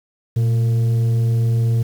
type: tone with frequency modulation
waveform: sine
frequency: 116.9 Hz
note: A#2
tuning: 5 cents sharp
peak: -12 dBFS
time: 0.36-1.83 s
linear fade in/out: 10 ms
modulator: 337 Hz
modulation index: 0.21
effects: tanh soft clip ceiling -12 dBFS + 7-bit